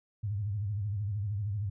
sine tone with vibrato, 102.4 Hz, G#2, 24 cents flat, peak -30 dBFS, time 0.23-1.7 s, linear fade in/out 10 ms, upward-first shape sine, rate 13 Hz, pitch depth 120 cents each way, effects none

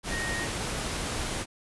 sine tone in noise, 1864.7 Hz, A#6, in tune, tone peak -32 dBFS, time 0.09-0.48 s, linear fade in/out 50 ms, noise pink, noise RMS -32 dBFS, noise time 0.03-1.46 s, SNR -3 dB, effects resampled to 24000 Hz

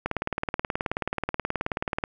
click train, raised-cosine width 0.5 ms, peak -11 dBFS, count 38, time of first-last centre 0.06-2.039 s, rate 18.7 Hz, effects none

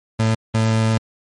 30% pulse tone bursts at uneven times, 111.4 Hz, A2, 22 cents sharp, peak -12 dBFS, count 2, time 0.19-0.35 / 0.54-0.98 s, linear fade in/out 10 ms, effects low-pass 9000 Hz 12 dB/octave + MP3 48 kbps

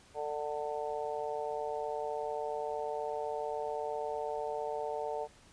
harmonic tone, 148.7 Hz, D3, 22 cents sharp, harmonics 3 / 4 / 5 / 6, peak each -38 / -39 / -40 / -41 dBFS, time 0.14-5.28 s, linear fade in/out 50 ms, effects pink hiss -60 dBFS RMS until 5.52 s + resampled to 22050 Hz

